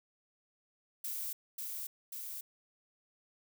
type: noise with echo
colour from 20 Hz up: violet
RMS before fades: -39 dBFS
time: 1.04-1.33 s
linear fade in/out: 5 ms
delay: 540 ms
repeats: 2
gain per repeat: -2 dB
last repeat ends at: 2.41 s
effects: none